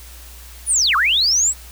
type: linear two-way sweep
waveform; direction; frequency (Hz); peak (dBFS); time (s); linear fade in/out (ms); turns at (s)
sine; down then up; 10400 to 1046.5 to 8040; -13; 0.66-1.54; 50; 0.96
effects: added 60 Hz sine -38 dBFS peak until 1.71 s + white hiss -42 dBFS RMS until 1.71 s